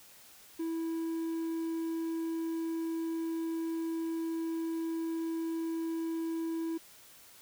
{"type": "tone", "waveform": "triangle", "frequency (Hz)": 328.1, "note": "E4", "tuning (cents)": -8, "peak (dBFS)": -30, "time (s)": [0.59, 6.78], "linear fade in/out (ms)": 10, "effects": ["white hiss -56 dBFS RMS until 7.41 s"]}